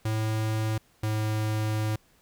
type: tone pair in turn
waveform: square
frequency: 109.4 / 108.02 Hz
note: A2 / A2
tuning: -9 / -31 cents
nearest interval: unison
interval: 22 cents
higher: first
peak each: -26 dBFS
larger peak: neither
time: 0.05-0.78 / 1.03-1.96 s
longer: second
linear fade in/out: 5 ms
effects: pink hiss -63 dBFS RMS until 2.21 s